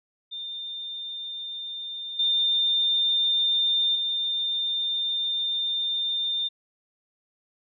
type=tone with level steps; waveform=sine; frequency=3607 Hz; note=A7; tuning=42 cents sharp; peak=-32 / -20 / -24 dBFS; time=0.31-6.49 s; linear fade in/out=20 ms; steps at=2.19 / 3.95 s; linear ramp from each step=5 ms; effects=none